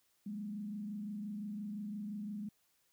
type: tone with frequency modulation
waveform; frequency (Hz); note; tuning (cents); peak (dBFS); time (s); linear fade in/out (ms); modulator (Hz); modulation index
sine; 207.5; G#3; -1; -39; 0.26-2.49; 5; 25.8; 0.58
effects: white hiss -75 dBFS RMS until 2.92 s